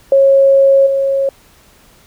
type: tone with level steps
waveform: sine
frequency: 546 Hz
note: C#5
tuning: 26 cents flat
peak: -5 / -11 dBFS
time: 0.12-1.29 s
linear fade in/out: 2 ms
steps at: 0.86 s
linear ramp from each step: 10 ms
effects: pink hiss -47 dBFS RMS until 2.06 s